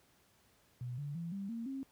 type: tone with pitch steps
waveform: sine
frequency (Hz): 123.4 / 144.23 / 168.57 / 197.02 / 230.3 / 269.1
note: B2 / D3 / E3 / G3 / A#3 / C4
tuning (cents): -1 / -31 / +39 / +9 / -21 / +49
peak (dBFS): -38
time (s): 0.81-1.83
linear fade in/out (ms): 0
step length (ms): 170
effects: pink hiss -69 dBFS RMS until 1.91 s + high-pass 60 Hz 12 dB/octave